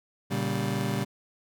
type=chord; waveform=30% pulse; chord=G diminished; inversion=first; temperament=just; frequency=117.6 / 141.12 / 196 Hz; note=Bb2 / Db3 / G3; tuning=+16 / +31 / 0 cents; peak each=-29 / -29 / -28 dBFS; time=0.3-1.05 s; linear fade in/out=20 ms; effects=none